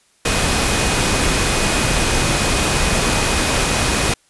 sine tone in noise, 2497 Hz, D#7, 6 cents sharp, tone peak -28 dBFS, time 0.25-4.14 s, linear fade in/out 5 ms, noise pink, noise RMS -17 dBFS, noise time 0.25-4.14 s, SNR -14 dB, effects white hiss -57 dBFS RMS until 4.29 s + resampled to 24000 Hz

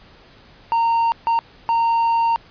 triangle tone bursts at uneven times, 922 Hz, A#5, 19 cents flat, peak -13 dBFS, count 3, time 0.72-1.12 / 1.27-1.39 / 1.69-2.36 s, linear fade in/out 0 ms, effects pink hiss -48 dBFS RMS until 2.5 s + resampled to 11025 Hz

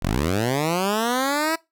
10% pulse linear sweep, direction up, 36.42 to 329.6 Hz, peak -12 dBFS, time 0.02-1.56 s, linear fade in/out 10 ms, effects noise-tail reverb RT60 0.2 s tail -21 dB re dry

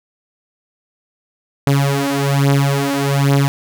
sawtooth beating tone pair, 139 / 140.2 Hz, C#3 / C#3, +5 / +20 cents, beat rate 1.2 Hz, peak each -12 dBFS, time 1.67-3.48 s, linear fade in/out 0 ms, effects none

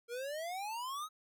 square exponential sweep, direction up, 460 to 1294 Hz, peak -39 dBFS, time 0.08-1.09 s, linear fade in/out 50 ms, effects none

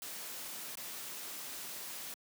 white noise with dropouts, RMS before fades -44 dBFS, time 0.02-2.14 s, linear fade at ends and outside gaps 1 ms, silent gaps 0.754-0.772 s, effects high-pass 150 Hz 12 dB/octave

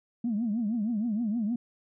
sine tone with vibrato, 221.8 Hz, A3, 14 cents sharp, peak -25 dBFS, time 0.24-1.56 s, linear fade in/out 5 ms, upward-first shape triangle, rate 6.4 Hz, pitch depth 200 cents each way, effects tanh soft clip ceiling -22 dBFS

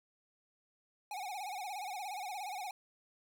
square tone with vibrato, 782 Hz, G5, 4 cents flat, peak -40 dBFS, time 1.11-2.71 s, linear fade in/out 2 ms, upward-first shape sine, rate 17 Hz, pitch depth 140 cents each way, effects none

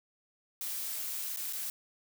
blue noise with dropouts, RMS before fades -37 dBFS, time 0.61-1.7 s, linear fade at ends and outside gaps 1 ms, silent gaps 1.362-1.371 / 1.526-1.532 s, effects none

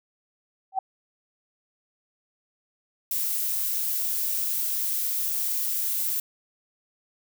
sine tone with exponential growth, 766 Hz, G5, 40 cents flat, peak -18 dBFS, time 0.72-0.79 s, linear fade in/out 5 ms, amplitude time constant 15 ms
violet noise, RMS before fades -27 dBFS, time 3.11-6.2 s, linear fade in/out 2 ms
effects none

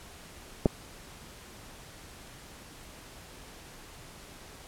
clicks, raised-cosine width 2 ms, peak -7 / -18 dBFS, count 2, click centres 0.658 / 0.663 s, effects pink hiss -49 dBFS RMS until 4.67 s + low-pass 12000 Hz 12 dB/octave

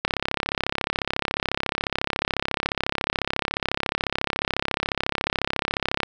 click train, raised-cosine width 0.3 ms, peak -6 dBFS, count 205, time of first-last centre 0.05-6.032 s, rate 34.1 Hz, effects none

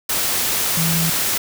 sine tone in noise, 164.81 Hz, E3, in tune, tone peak -19 dBFS, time 0.77-1.1 s, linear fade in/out 5 ms, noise white, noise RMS -20 dBFS, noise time 0.09-1.38 s, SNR -2 dB, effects none

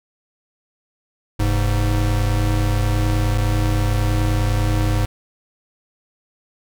square tone pair together, 44.75 / 103.83 Hz, F1 / G#2, +43 / 0 cents, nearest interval octave + minor third, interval 1457 cents, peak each -20 / -19 dBFS, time 1.39-5.06 s, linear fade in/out 10 ms, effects none

